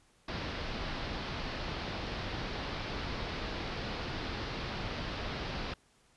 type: low-pass noise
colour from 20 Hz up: pink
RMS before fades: -38 dBFS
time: 0.28-5.74 s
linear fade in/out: 5 ms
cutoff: 5000 Hz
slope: 48 dB/octave
effects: pink hiss -67 dBFS RMS until 6.16 s + resampled to 24000 Hz